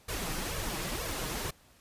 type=noise with flanger; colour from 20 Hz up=pink; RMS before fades=-35 dBFS; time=0.08-1.51 s; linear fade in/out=10 ms; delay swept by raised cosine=1.7 to 6.5 ms; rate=2.1 Hz; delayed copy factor=+0.75; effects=pink hiss -61 dBFS RMS until 1.8 s + resampled to 32000 Hz